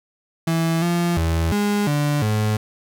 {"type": "tone with pitch steps", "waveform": "35% pulse", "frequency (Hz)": [164.5, 172.5, 82.1, 205.5, 146.6, 107.2], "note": ["E3", "F3", "E2", "G#3", "D3", "A2"], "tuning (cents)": [-3, -21, -6, -18, -3, -45], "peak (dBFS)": -16, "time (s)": [0.47, 2.57], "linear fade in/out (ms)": 5, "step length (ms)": 350, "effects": []}